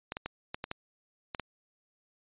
clicks, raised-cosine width 0.3 ms, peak -19 dBFS, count 8, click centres 0.121 / 0.169 / 0.26 / 0.545 / 0.641 / 0.714 / 1.348 / 1.397 s, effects resampled to 8000 Hz

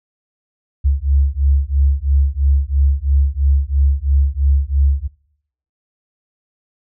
sine beating tone pair, 68.1 / 71.1 Hz, C#2 / C#2, -30 / +45 cents, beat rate 3 Hz, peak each -15 / -15 dBFS, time 0.84-5.08 s, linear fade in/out 20 ms, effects noise-tail reverb RT60 0.7 s tail -23 dB re dry

